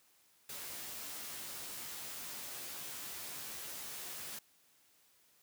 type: noise with comb filter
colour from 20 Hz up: white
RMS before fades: -45 dBFS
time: 0.49-4.39 s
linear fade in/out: 5 ms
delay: 14 ms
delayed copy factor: +0.65
effects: white hiss -69 dBFS RMS until 5.42 s + high-pass 80 Hz 12 dB/octave